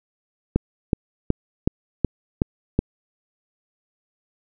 click train, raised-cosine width 3 ms, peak -4 dBFS, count 7, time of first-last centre 0.56-2.79 s, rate 2.69 Hz, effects none

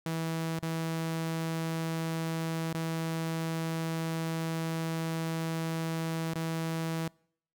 sawtooth tone with dropouts, 163 Hz, E3, 19 cents flat, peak -27 dBFS, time 0.06-7.08 s, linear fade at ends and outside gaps 2 ms, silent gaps 0.591-0.627 / 2.729-2.745 / 6.337-6.356 s, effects noise-tail reverb RT60 0.6 s tail -25 dB re dry

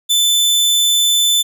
sawtooth tone, 3520 Hz, A7, in tune, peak -8 dBFS, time 0.09-1.43 s, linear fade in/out 20 ms, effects none

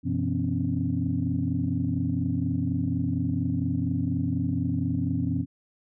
sine tone cluster, 94.4 / 125.3 / 168.8 / 253.5 / 277.7 Hz, F#2 / B2 / E3 / B3 / C#4, +35 / +25 / +41 / +45 / +3 cents, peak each -30 dBFS, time 0.03-5.46 s, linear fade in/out 50 ms, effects tanh soft clip ceiling -13 dBFS

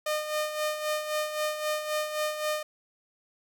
sawtooth tone with tremolo, 609 Hz, D#5, 37 cents flat, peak -22 dBFS, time 0.06-2.63 s, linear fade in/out 5 ms, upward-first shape sine, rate 3.8 Hz, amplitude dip 60%, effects none

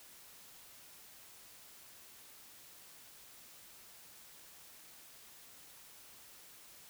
silence, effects white hiss -57 dBFS RMS until 6.89 s

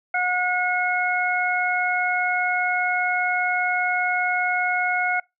harmonic tone, 725 Hz, F#5, 35 cents flat, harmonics 1 / 2 / 3, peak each -24 / -24 / -24 dBFS, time 0.14-5.2 s, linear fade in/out 5 ms, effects noise-tail reverb RT60 0.2 s tail -25 dB re dry

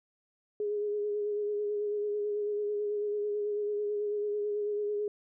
sine tone with vibrato, 415.3 Hz, G#4, in tune, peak -29 dBFS, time 0.6-5.08 s, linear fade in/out 2 ms, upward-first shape sine, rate 9.1 Hz, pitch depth 24 cents each way, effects none

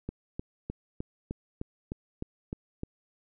click train, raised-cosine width 3 ms, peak -21 dBFS, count 10, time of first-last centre 0.09-2.834 s, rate 3.28 Hz, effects none

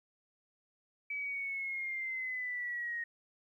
sine linear sweep, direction down, 2295 to 1864.7 Hz, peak -35 dBFS, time 1.1-3.04 s, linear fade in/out 5 ms, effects 12-bit

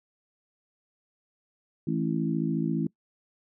harmonic tone with a mistuned harmonic, 54.4 Hz, A1, 19 cents flat, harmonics 3 / 4 / 5 / 6, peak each -29 / -30 / -31 / -32 dBFS, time 1.87-2.87 s, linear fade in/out 5 ms, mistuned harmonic 6, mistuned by +20 cents, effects noise-tail reverb RT60 0.1 s tail -22 dB re dry

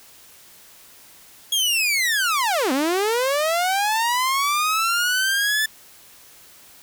sawtooth linear two-way sweep, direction down then up, 3322 to 251.1 to 1759 Hz, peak -15 dBFS, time 1.52-5.66 s, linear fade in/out 5 ms, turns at 2.72 s, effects white hiss -48 dBFS RMS until 6.82 s

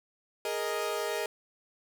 sawtooth chord, Ab suspended second, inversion none, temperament equal, 415.3 / 466.2 / 622.3 Hz, Ab4 / Bb4 / Eb5, 0 / 0 / 0 cents, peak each -31 dBFS, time 0.45-1.26 s, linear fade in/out 2 ms, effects none

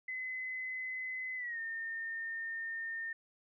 sine tone with pitch glide, 2031 to 1819.9 Hz, B6 to A#6, +48 to -42 cents, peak -37 dBFS, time 0.08-3.13 s, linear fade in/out 5 ms, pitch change -190 cents, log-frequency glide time 1.36-1.59 s, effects none

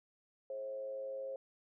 sine tone with frequency modulation, 535 Hz, C5, 38 cents sharp, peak -39 dBFS, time 0.5-1.36 s, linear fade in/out 2 ms, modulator 113 Hz, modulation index 0.42, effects none

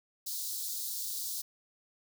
white high-pass noise, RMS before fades -37 dBFS, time 0.26-1.42 s, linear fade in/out 10 ms, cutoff 3800 Hz, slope 48 dB/octave, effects none

